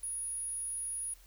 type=tone; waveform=sine; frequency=10390 Hz; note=E9; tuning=26 cents flat; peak=-35 dBFS; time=0.03-1.14 s; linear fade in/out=5 ms; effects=added 43 Hz sine -57 dBFS peak until 1.26 s + white hiss -62 dBFS RMS until 1.26 s